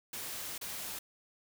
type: noise with dropouts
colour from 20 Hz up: white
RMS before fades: -41 dBFS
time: 0.13-0.99 s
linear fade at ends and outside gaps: 5 ms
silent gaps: 0.58-0.612 s
effects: none